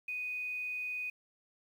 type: tone with quantisation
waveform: sine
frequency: 2489 Hz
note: D#7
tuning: in tune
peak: -35 dBFS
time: 0.08-1.1 s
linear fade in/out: 5 ms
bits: 10
effects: none